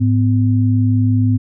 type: tone pair together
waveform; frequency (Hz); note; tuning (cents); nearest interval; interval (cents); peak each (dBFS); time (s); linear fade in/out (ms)
sine; 106.33 / 252.9; G#2 / B3; +41 / +41; octave + minor third; 1500; -12 / -16; 0-1.38; 20
effects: none